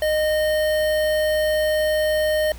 square tone with notch filter, 615 Hz, D#5, 20 cents flat, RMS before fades -20 dBFS, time 0.02-2.52 s, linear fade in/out 2 ms, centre 6700 Hz, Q 1.1, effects added 60 Hz sine -37 dBFS peak until 2.58 s + pink hiss -45 dBFS RMS until 2.58 s

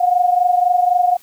sine tone pair together, 713.1 / 737 Hz, F5 / F#5, +36 / -7 cents, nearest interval minor second, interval 57 cents, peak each -13 / -17 dBFS, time 0-1.17 s, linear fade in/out 10 ms, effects white hiss -49 dBFS RMS until 1.22 s

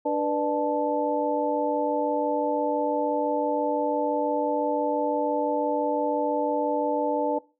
sine tone cluster, 294.1 / 491.1 / 597 / 875 Hz, D4 / B4 / D5 / A5, +3 / -10 / +28 / -10 cents, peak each -28 dBFS, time 0.05-7.39 s, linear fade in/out 10 ms, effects noise-tail reverb RT60 0.3 s tail -20 dB re dry

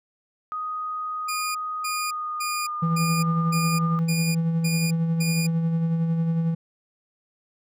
sine tone with pitch glide, 1247 to 1210.1 Hz, D#6 to D#6, +3 to -49 cents, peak -27 dBFS, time 0.52-3.99 s, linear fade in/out 0 ms, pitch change -52 cents, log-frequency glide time 1.83-2.89 s
15% pulse tone bursts, 2430 Hz, D#7, 42 cents flat, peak -21 dBFS, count 8, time 1.28-5.47 s, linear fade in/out 10 ms, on 270 ms, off 290 ms
triangle tone with tremolo, 164.9 Hz, E3, 1 cent sharp, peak -17 dBFS, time 2.82-6.55 s, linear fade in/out 10 ms, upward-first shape sine, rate 11 Hz, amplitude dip 35%
effects none

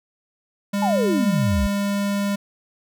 square tone, 201.3 Hz, G3, 46 cents sharp, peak -21 dBFS, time 0.73-2.36 s, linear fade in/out 10 ms
sine exponential sweep, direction down, 893 to 58.27 Hz, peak -19 dBFS, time 0.82-1.67 s, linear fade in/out 5 ms
effects none

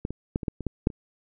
clicks, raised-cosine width 3 ms, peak -15 / -20 / -12 / -21 / -13 / -21 / -14 / -7 / -27 dBFS, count 9, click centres 0.051 / 0.106 / 0.359 / 0.432 / 0.482 / 0.607 / 0.667 / 0.871 / 0.902 s, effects none

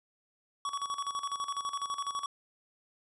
square tone with tremolo, 1126 Hz, C#6, 27 cents sharp, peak -32 dBFS, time 0.65-2.26 s, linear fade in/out 2 ms, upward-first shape square, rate 12 Hz, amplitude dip 70%, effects resampled to 24000 Hz

